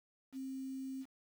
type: tone with quantisation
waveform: sine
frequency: 265.3 Hz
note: C4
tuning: 24 cents sharp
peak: -40 dBFS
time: 0.32-1.06 s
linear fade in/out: 50 ms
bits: 10
effects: none